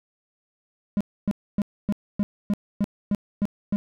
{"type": "tone bursts", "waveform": "triangle", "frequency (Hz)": 204.1, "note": "G#3", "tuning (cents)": -30, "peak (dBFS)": -17, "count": 10, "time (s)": [0.97, 3.76], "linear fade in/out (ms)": 0, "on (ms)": 36, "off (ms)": 270, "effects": []}